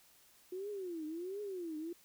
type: tone with vibrato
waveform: sine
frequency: 357 Hz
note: F4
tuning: 38 cents sharp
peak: -39 dBFS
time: 0.52-1.93 s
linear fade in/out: 5 ms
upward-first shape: triangle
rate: 1.4 Hz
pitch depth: 290 cents each way
effects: white hiss -65 dBFS RMS until 2.04 s